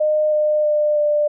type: tone with pitch steps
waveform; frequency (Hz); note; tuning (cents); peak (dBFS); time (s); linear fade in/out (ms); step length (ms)
sine; 611 / 605.4 / 599.8 / 594.3; D#5 / D#5 / D5 / D5; -32 / -48 / +36 / +20; -14; 0-1.28; 10; 320
effects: none